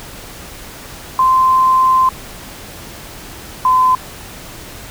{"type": "tone pair in turn", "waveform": "sine", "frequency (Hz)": [1039, 1022.3], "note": ["C6", "C6"], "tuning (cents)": [-12, -41], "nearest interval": "unison", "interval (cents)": 29, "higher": "first", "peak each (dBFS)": -8, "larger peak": "neither", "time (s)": [[1.19, 2.09], [3.65, 3.95]], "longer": "first", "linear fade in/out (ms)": 2, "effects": ["pink hiss -33 dBFS RMS until 4.9 s"]}